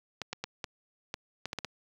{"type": "clicks", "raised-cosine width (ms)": 0.2, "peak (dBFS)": -17, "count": 9, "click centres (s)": [0.217, 0.33, 0.44, 0.642, 1.141, 1.456, 1.531, 1.587, 1.647], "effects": ["high-pass 60 Hz 12 dB/octave", "9-bit"]}